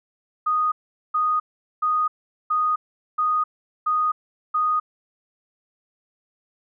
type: tone bursts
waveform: sine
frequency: 1240 Hz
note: D#6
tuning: 6 cents flat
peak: -18 dBFS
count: 7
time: 0.46-4.8 s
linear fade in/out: 10 ms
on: 260 ms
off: 420 ms
effects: none